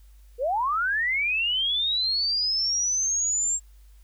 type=linear sweep; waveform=sine; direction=up; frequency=452.5 to 7510 Hz; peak=-22 dBFS; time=0.38-3.6 s; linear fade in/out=50 ms; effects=added 50 Hz sine -48 dBFS peak until 4.03 s + white hiss -65 dBFS RMS until 4.03 s